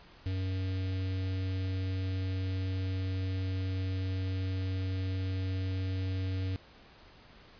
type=tone with notch filter; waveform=square; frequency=94 Hz; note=F#2; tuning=28 cents sharp; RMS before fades=-33 dBFS; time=0.26-6.56 s; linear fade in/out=0 ms; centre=980 Hz; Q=0.51; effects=pink hiss -56 dBFS RMS until 7.59 s + resampled to 11025 Hz